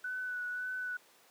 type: tone with vibrato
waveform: sine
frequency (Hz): 1489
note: F#6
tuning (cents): +11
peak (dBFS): -35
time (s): 0.04-0.97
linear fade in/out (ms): 5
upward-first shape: sine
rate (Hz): 1.8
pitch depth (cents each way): 22
effects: pink hiss -62 dBFS RMS until 1.3 s + high-pass 400 Hz 12 dB/octave